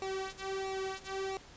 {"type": "tone with flanger", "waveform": "sawtooth", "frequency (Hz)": 384.5, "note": "G4", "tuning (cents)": -33, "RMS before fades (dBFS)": -38, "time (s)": [0.02, 1.37], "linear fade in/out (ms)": 0, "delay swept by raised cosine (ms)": [0.61, 2.61], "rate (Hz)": 1.5, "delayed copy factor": -0.9, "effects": ["pink hiss -54 dBFS RMS until 1.56 s", "resampled to 16000 Hz"]}